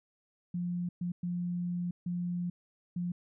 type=tone bursts at uneven times; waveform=sine; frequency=176 Hz; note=F3; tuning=14 cents sharp; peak=-31 dBFS; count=5; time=0.54-0.89 / 1.01-1.12 / 1.23-1.91 / 2.06-2.5 / 2.96-3.12 s; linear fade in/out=5 ms; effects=none